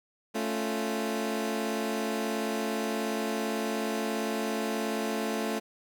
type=chord; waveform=20% pulse; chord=A augmented; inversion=none; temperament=equal; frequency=220 / 277.2 / 349.2 Hz; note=A3 / C#4 / E#4; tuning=0 / 0 / 0 cents; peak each=-26 / -31 / -31 dBFS; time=0.34-5.6 s; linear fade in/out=20 ms; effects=none